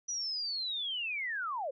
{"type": "linear sweep", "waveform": "sine", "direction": "down", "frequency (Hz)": [5920, 495.8], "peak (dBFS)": -33, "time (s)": [0.08, 1.71], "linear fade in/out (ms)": 10, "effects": []}